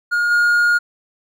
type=tone with level steps; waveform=triangle; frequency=1427 Hz; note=F6; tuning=37 cents sharp; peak=-13 / -10 dBFS; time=0.11-0.79 s; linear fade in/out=20 ms; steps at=0.3 s; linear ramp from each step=20 ms; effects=none